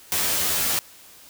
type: noise with comb filter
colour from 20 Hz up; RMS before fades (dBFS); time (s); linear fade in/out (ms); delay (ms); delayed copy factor
white; -23; 0.12-0.79; 0; 12; +1
effects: white hiss -48 dBFS RMS until 1.29 s